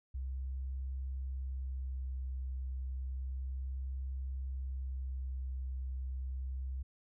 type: tone with vibrato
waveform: sine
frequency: 65.3 Hz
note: C2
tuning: 3 cents flat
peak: -36 dBFS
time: 0.14-6.83 s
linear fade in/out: 10 ms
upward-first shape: sine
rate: 0.31 Hz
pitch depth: 14 cents each way
effects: none